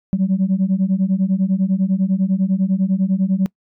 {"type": "beating tone pair", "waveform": "sine", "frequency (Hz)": [185, 195], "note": ["F#3", "G3"], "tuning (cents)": [0, -9], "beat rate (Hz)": 10, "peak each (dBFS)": -16, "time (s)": [0.13, 3.46], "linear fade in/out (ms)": 0, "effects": ["noise-tail reverb RT60 0.1 s tail -25 dB re dry", "tanh soft clip ceiling -10 dBFS"]}